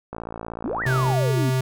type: click train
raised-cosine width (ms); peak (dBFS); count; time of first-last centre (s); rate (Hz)
1; -18; 57; 0.13-1.119; 56.6
type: exponential two-way sweep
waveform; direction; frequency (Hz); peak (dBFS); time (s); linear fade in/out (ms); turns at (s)
sine; up then down; 199.3 to 1975.5 to 236.8; -24; 0.64-1.5; 5; 0.83
type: tone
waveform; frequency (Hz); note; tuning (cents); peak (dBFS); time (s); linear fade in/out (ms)
square; 130; C3; -11; -20; 0.86-1.61; 5
effects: none